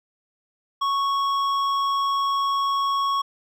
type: tone with hard clipping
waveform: sine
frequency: 1107 Hz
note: C#6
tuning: 3 cents flat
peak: -22 dBFS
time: 0.81-3.22 s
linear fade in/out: 10 ms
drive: 9 dB
effects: none